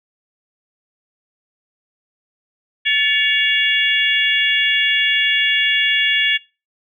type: harmonic tone with a mistuned harmonic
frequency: 561 Hz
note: C#5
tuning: 21 cents sharp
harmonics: 3 / 4 / 5 / 6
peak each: -19 / -19 / -19 / -19 dBFS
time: 2.85-6.38 s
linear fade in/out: 20 ms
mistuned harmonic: 3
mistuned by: +60 cents
effects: noise-tail reverb RT60 0.3 s tail -22 dB re dry